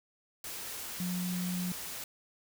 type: tone in noise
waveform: sine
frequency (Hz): 180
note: F#3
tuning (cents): -47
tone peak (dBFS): -32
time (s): 1-1.72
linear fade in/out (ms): 2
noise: white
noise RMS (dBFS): -41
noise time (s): 0.44-2.04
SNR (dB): +6
effects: none